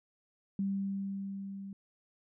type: tone with level ramp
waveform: sine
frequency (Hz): 196.3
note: G3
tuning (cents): +3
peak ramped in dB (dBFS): -29 to -41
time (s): 0.59-1.73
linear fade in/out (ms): 2
effects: none